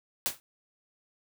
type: noise with exponential decay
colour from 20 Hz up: white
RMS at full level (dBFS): -25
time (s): 0.26-0.4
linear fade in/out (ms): 0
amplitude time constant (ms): 29
effects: none